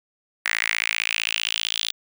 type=tone with high-pass filter sweep; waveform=sawtooth; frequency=55.4 Hz; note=A1; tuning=13 cents sharp; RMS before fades=-25 dBFS; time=0.45-1.92 s; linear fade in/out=5 ms; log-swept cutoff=1900 to 3500 Hz; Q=4.6; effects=none